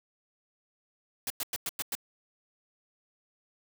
white noise bursts, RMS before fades -33 dBFS, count 6, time 1.27-1.952 s, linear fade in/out 2 ms, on 32 ms, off 98 ms, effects none

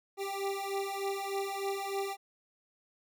25% pulse beating tone pair, 392 / 395.3 Hz, G4 / G4, 0 / +15 cents, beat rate 3.3 Hz, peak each -33 / -32 dBFS, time 0.17-2.17 s, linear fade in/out 50 ms, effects none

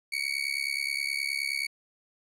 30% pulse tone with amplitude modulation, 2242 Hz, C#7, 19 cents sharp, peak -22 dBFS, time 0.12-1.67 s, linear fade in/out 10 ms, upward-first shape sine, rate 69.5 Hz, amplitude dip 95%, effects low-pass 12000 Hz 12 dB/octave

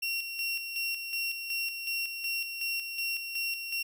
30% pulse tone with tremolo, 2736 Hz, F7, 36 cents flat, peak -27 dBFS, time 0.02-3.83 s, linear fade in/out 10 ms, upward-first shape square, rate 2.7 Hz, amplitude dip 50%, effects none

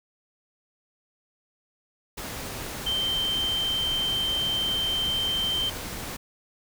sine tone in noise, 3124 Hz, G7, 7 cents flat, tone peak -24 dBFS, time 2.86-5.7 s, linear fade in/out 10 ms, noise pink, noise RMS -35 dBFS, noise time 2.17-6.17 s, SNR +8 dB, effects none

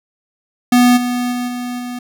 square tone with level steps, 245.7 Hz, B3, 9 cents flat, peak -8 / -17 / -19 / -22 / -24 dBFS, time 0.72-1.99 s, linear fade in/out 5 ms, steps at 0.96 / 1.31 / 1.47 / 1.78 s, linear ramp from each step 20 ms, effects none

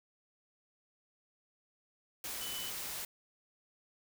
sine tone in noise, 2999 Hz, F#7, 23 cents sharp, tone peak -43 dBFS, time 2.41-2.7 s, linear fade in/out 2 ms, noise white, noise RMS -41 dBFS, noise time 2.24-3.05 s, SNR -5 dB, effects none

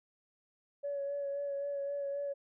sine tone with vibrato, 564 Hz, C#5, 30 cents sharp, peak -33 dBFS, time 0.83-2.34 s, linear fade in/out 20 ms, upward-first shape sine, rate 3.8 Hz, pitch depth 21 cents each way, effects tanh soft clip ceiling -29 dBFS

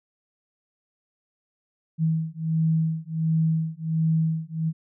sine beating tone pair, 160 / 161.4 Hz, D#3 / E3, +49 / -36 cents, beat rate 1.4 Hz, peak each -24 dBFS, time 1.98-4.73 s, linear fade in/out 50 ms, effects none

